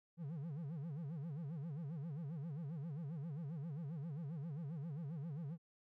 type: tone with vibrato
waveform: triangle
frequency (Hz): 153.5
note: D#3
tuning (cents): -23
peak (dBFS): -40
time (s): 0.17-5.58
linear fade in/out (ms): 50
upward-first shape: sine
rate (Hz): 7.5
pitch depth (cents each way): 220
effects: none